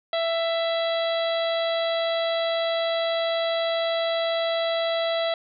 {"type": "harmonic tone with a mistuned harmonic", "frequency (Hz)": 664, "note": "E5", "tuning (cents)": 12, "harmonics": [1, 2, 3, 4, 5, 6, 7], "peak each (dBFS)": [-23, -34, -34, -41, -33, -34, -46], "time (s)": [0.13, 5.34], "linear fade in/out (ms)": 2, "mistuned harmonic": 6, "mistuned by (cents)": -20, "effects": []}